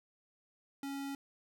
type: tone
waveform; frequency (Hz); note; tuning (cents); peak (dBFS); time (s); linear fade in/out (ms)
square; 277.2; C#4; 0; -39; 0.83-1.15; 2
effects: none